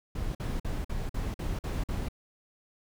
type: noise bursts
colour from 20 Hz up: brown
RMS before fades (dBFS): -32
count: 8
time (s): 0.15-2.086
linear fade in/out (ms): 5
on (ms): 200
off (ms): 48
effects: none